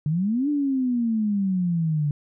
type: exponential two-way sweep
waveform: sine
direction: up then down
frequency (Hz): 144.1 to 297.9 to 144.1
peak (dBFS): -20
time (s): 0.06-2.11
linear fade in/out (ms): 2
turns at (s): 0.49
effects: none